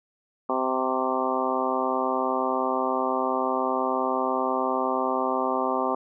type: harmonic tone with a mistuned harmonic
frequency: 129.8 Hz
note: C3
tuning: 13 cents flat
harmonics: 2 / 3 / 4 / 5 / 6 / 7 / 8 / 9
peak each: -31 / -31 / -31 / -31 / -31 / -31 / -31 / -31 dBFS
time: 0.49-5.95 s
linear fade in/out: 5 ms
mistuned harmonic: 8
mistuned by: +33 cents
effects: none